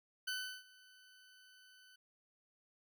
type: tone with ADSR envelope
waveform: 20% pulse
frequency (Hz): 1508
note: F#6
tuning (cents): +32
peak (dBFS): -32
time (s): 0.27-1.96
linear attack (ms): 10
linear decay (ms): 350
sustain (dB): -24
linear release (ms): 6
effects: none